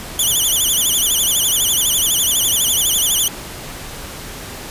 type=tone with vibrato; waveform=10% pulse; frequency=3200 Hz; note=G7; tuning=35 cents sharp; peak=-6 dBFS; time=0.19-3.28 s; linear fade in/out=2 ms; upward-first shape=sine; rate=12 Hz; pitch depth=170 cents each way; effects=pink hiss -31 dBFS RMS until 4.7 s + resampled to 32000 Hz

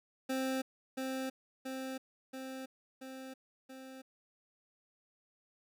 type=tone with echo; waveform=25% pulse; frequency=262.9 Hz; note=C4; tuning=8 cents sharp; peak=-29 dBFS; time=0.29-0.62 s; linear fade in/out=10 ms; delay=680 ms; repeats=5; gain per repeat=-3 dB; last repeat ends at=4.02 s; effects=none

